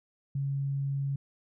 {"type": "tone", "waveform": "sine", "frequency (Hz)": 138.59, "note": "C#3", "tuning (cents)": 0, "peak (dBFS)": -28, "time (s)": [0.35, 1.16], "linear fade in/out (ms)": 5, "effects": []}